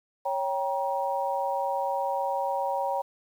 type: chord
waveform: sine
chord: G diminished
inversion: second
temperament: equal with one note detuned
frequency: 554.4 / 784 / 947.5 Hz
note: Db5 / G5 / Bb5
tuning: 0 / 0 / +28 cents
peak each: -30 dBFS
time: 0.25-3.02 s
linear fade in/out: 10 ms
effects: 9-bit